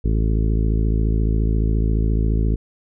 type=harmonic tone; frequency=54.4 Hz; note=A1; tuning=19 cents flat; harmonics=1 / 2 / 3 / 4 / 5 / 6 / 7 / 8; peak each=-17 / -23 / -27 / -29 / -31 / -33 / -34 / -35 dBFS; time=0.04-2.56 s; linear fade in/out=10 ms; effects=none